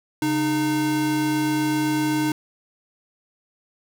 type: tone pair together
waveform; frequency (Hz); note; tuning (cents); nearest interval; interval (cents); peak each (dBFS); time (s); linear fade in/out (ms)
square; 137.9 / 305.8; C#3 / D#4; -9 / -30; octave + major second; 1379; -30 / -21; 0.22-2.32; 2
effects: none